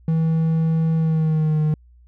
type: tone with pitch glide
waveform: triangle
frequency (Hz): 161.6 to 153.41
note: E3 to D#3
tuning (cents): -34 to -24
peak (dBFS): -14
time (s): 0.08-1.74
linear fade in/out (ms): 2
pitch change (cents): -90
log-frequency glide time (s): 0.96-1.61
effects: added 60 Hz sine -47 dBFS peak until 2.07 s